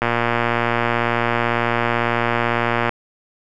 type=click train; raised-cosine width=0.5 ms; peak=-3 dBFS; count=340; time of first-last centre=0.02-2.893 s; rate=118 Hz; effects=none